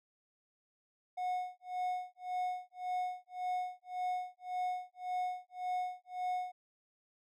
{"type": "tone with tremolo", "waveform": "triangle", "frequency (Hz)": 729, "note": "F#5", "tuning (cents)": -26, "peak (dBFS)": -30, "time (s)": [1.17, 6.52], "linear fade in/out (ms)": 10, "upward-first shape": "sine", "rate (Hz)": 1.8, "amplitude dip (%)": 100, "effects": []}